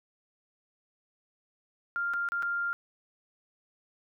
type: tone with dropouts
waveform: sine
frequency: 1396.9 Hz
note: F6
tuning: in tune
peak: -28 dBFS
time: 1.96-2.73 s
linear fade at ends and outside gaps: 0 ms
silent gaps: 2.136-2.14 / 2.288-2.32 / 2.424-2.43 s
effects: none